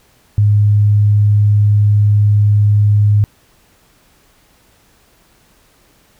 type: tone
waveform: sine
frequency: 103.83 Hz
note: G#2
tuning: in tune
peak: -7 dBFS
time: 0.38-3.24 s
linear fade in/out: 0 ms
effects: pink hiss -52 dBFS RMS until 6.19 s